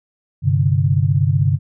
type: chord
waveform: sine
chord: G suspended fourth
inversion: none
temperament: equal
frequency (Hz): 98 / 130.81 / 146.83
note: G2 / C3 / D3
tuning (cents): 0 / 0 / 0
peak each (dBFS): -17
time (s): 0.42-1.59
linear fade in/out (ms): 50
effects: none